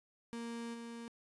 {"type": "tone with level steps", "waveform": "35% pulse", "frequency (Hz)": 233.1, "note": "A#3", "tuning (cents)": 0, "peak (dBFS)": [-39, -43], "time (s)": [0.33, 1.08], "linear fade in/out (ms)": 0, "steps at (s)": 0.73, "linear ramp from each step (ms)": 20, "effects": ["resampled to 24000 Hz"]}